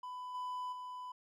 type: tone with level steps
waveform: triangle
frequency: 999 Hz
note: B5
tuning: 20 cents sharp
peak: -40 / -36 / -41 dBFS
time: 0.03-1.12 s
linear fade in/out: 5 ms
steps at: 0.34 / 0.72 s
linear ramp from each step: 10 ms
effects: none